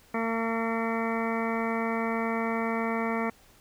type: harmonic tone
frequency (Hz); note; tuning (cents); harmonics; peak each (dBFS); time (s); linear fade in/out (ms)
227.3; A#3; -43; 1 / 2 / 3 / 4 / 5 / 6 / 8 / 9 / 10; -30 / -33 / -35 / -36 / -37 / -38 / -39 / -40 / -40; 0.14-3.3; 5
effects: pink hiss -58 dBFS RMS until 3.6 s